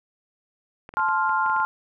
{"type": "clicks", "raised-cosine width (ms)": 0.5, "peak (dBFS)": -25, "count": 9, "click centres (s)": [0.891, 0.939, 0.996, 1.087, 1.294, 1.462, 1.498, 1.564, 1.601]}
{"type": "chord", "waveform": "sine", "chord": "F major", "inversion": "first", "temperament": "just", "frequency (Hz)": [873.1, 1047.7, 1396.9], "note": ["A5", "C6", "F6"], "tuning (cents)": [-14, 2, 0], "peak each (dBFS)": -24, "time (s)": [0.97, 1.65], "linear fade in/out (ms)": 0}
{"effects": []}